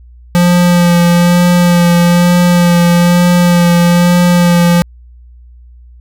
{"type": "tone with vibrato", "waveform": "square", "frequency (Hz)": 174.61, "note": "F3", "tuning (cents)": 0, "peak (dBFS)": -6, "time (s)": [0.35, 4.82], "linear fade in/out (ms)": 0, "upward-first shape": "sine", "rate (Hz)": 1.1, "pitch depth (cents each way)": 17, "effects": ["added 60 Hz sine -34 dBFS peak until 6 s"]}